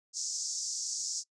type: band-pass noise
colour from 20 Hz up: white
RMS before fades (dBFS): -36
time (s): 0.13-1.24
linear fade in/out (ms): 50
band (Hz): 5100 to 7200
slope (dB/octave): 48
effects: noise-tail reverb RT60 0.1 s tail -23 dB re dry + resampled to 22050 Hz